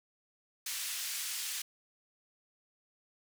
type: band-pass noise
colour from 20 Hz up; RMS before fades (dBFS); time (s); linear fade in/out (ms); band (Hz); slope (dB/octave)
white; -38; 0.66-1.62; 5; 2000 to 11000; 12
effects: none